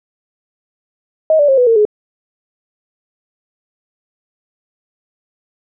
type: tone with pitch steps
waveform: sine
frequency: 631 / 582 / 536.8 / 495.1 / 456.6 / 421.1 Hz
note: D#5 / D5 / C5 / B4 / A#4 / G#4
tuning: +24 / -16 / +44 / +4 / -36 / +24 cents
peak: -7 dBFS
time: 1.3-1.852 s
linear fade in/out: 2 ms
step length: 92 ms
effects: none